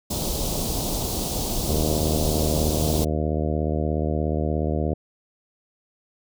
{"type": "band-stop noise", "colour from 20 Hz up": "pink", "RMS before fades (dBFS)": -26, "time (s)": [0.1, 3.05], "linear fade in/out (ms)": 10, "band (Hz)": [840, 3600], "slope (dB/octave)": 24}
{"type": "harmonic tone", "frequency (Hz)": 76.9, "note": "D#2", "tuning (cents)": -20, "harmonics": [1, 2, 3, 4, 5, 6, 7, 8, 9], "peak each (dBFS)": [-25, -28, -30, -31, -32, -33, -33, -34, -35], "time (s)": [1.68, 4.94], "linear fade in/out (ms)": 5}
{"effects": []}